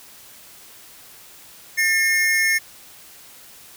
square tone pair together, 1799 / 2149 Hz, A6 / C7, +38 / +46 cents, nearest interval minor third, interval 308 cents, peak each -20 dBFS, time 1.77-2.59 s, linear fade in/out 20 ms, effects white hiss -45 dBFS RMS until 3.76 s

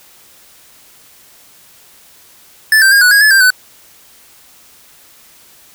square tone with pitch steps, 1750 / 1566 / 1622 / 1475 / 1646 / 1720 / 1580 / 1502 Hz, A6 / G6 / G#6 / F#6 / G#6 / A6 / G6 / F#6, -10 / -2 / -41 / -6 / -16 / -40 / +13 / +26 cents, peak -6 dBFS, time 2.72-3.504 s, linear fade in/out 2 ms, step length 98 ms, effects white hiss -44 dBFS RMS until 5.74 s

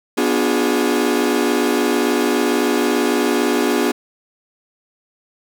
40% pulse chord, B diminished seventh, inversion none, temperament equal with one note detuned, 246.9 / 293.7 / 357.4 / 415.3 Hz, B3 / D4 / F4 / Ab4, 0 / 0 / +40 / 0 cents, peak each -20 dBFS, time 0.17-3.92 s, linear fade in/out 10 ms, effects none

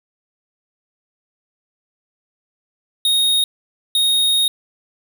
square tone bursts at uneven times, 3729 Hz, A#7, in tune, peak -14 dBFS, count 2, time 3.05-3.44 / 3.95-4.48 s, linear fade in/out 2 ms, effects none

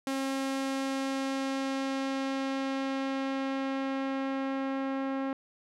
sawtooth tone with low-pass filter sweep, 269.6 Hz, C#4, 48 cents flat, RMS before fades -32 dBFS, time 0.07-5.33 s, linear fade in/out 2 ms, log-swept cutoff 11000 to 1700 Hz, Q 0.73, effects none

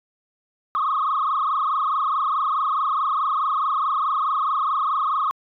sine tone with frequency modulation, 1174.7 Hz, D6, in tune, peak -18 dBFS, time 0.75-5.31 s, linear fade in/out 0 ms, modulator 24.7 Hz, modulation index 4.2, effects tanh soft clip ceiling -15 dBFS

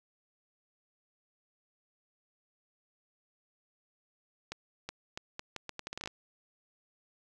accelerating click train, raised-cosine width 0.2 ms, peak -21 dBFS, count 14, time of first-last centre 4.52-6.075 s, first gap 370 ms, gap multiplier 0.77, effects none

